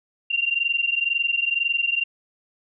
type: tone pair together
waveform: sine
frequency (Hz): 2761 / 2783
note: F7 / F7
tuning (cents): -20 / -7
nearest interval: unison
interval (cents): 13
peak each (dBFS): -23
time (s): 0.3-2.04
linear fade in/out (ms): 10
effects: none